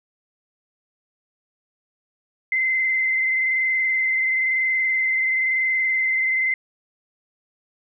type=tone with frequency modulation; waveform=sine; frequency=2066 Hz; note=C7; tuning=22 cents flat; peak=-18 dBFS; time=2.52-6.54 s; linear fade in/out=2 ms; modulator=21 Hz; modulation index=1.5; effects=none